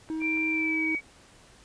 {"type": "clicks", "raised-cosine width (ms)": 0.5, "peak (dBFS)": -33, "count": 3, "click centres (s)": [0.09, 0.218, 0.373]}
{"type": "tone", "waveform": "triangle", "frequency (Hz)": 317.2, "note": "D#4", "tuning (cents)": 33, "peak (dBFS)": -27, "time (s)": [0.1, 0.95], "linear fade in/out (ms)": 0}
{"type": "tone with pitch glide", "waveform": "sine", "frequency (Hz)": [2356, 2263], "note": ["D7", "C#7"], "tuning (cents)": [5, 35], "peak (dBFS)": -26, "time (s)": [0.2, 1.01], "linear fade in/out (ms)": 50, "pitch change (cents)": -70, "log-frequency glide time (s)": [0.5, 0.87]}
{"effects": ["pink hiss -55 dBFS RMS until 1.64 s", "resampled to 22050 Hz"]}